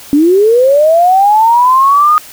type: linear sweep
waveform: sine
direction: up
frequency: 277.2 to 1246 Hz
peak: -4 dBFS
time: 0.13-2.18 s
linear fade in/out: 0 ms
effects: white hiss -33 dBFS RMS until 2.32 s